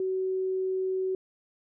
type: tone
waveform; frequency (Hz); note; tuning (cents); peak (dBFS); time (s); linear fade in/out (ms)
sine; 376.3; F#4; +29; -26; 0-1.15; 2
effects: none